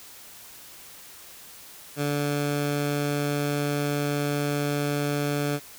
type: tone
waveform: 15% pulse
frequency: 145 Hz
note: D3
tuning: 22 cents flat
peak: -18 dBFS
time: 1.96-5.6 s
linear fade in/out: 50 ms
effects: white hiss -46 dBFS RMS until 5.78 s